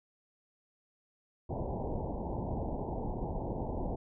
pink low-pass noise, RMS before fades -36 dBFS, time 1.49-3.96 s, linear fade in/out 10 ms, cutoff 940 Hz, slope 96 dB/octave, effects none

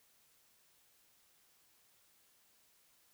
silence, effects white hiss -70 dBFS RMS until 3.13 s

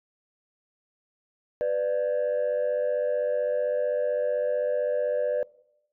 sine tone pair together, 497.3 / 593 Hz, B4 / D5, +12 / +17 cents, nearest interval minor third, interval 305 cents, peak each -24 dBFS, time 1.61-5.43 s, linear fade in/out 0 ms, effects noise-tail reverb RT60 0.8 s tail -22 dB re dry + tanh soft clip ceiling -20 dBFS

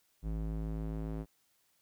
square tone with band-pass filter sweep, 53.6 Hz, A1, 45 cents flat, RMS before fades -37 dBFS, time 0.22-1.26 s, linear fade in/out 50 ms, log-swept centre 120 to 250 Hz, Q 0.73, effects white hiss -73 dBFS RMS until 1.81 s

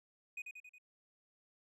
triangle tone with echo, 2489 Hz, D#7, in tune, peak -39 dBFS, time 0.37-0.42 s, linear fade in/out 5 ms, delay 91 ms, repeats 4, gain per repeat -4 dB, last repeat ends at 0.784 s, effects resampled to 32000 Hz

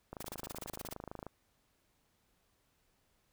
click train, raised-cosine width 1 ms, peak -29 dBFS, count 31, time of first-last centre 0.13-1.266 s, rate 26.4 Hz
white noise bursts, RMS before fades -45 dBFS, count 13, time 0.2-0.936 s, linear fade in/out 5 ms, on 28 ms, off 31 ms
effects pink hiss -75 dBFS RMS until 3.32 s

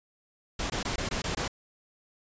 pink noise bursts, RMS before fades -31 dBFS, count 7, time 0.59-1.48 s, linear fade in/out 5 ms, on 110 ms, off 20 ms, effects resampled to 16000 Hz

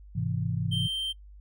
sine chord, Ab augmented, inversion none, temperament equal with one note detuned, 103.83 / 129.53 / 164.81 Hz, Ab2 / C3 / E3, 0 / -17 / 0 cents, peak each -31 dBFS, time 0.15-0.88 s, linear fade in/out 10 ms
triangle tone, 3136 Hz, G7, in tune, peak -27 dBFS, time 0.71-1.13 s, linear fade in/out 20 ms
effects noise-tail reverb RT60 0.1 s tail -23 dB re dry + added 50 Hz sine -46 dBFS peak until 1.4 s

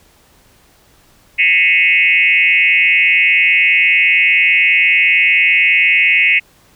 sine tone with frequency modulation, 2358 Hz, D7, 6 cents sharp, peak -8 dBFS, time 1.38-6.4 s, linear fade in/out 20 ms, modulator 171 Hz, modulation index 2, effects pink hiss -50 dBFS RMS until 6.75 s

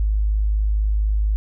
sine tone, 52.1 Hz, G#1, 6 cents sharp, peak -16 dBFS, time 0-1.36 s, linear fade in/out 0 ms, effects none

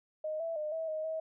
sine tone with pitch steps, 620 / 661 / 608 / 647 / 625 / 639 Hz, D#5 / E5 / D#5 / E5 / D#5 / D#5, -6 / +5 / -40 / -32 / +8 / +46 cents, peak -33 dBFS, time 0.24-1.2 s, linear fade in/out 5 ms, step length 160 ms, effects none

